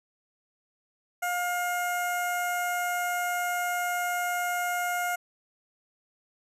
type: tone with notch filter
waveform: 15% pulse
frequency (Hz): 711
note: F5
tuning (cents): +31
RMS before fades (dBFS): -29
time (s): 1.22-5.16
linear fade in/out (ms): 10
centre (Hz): 3700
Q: 0.62
effects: resampled to 32000 Hz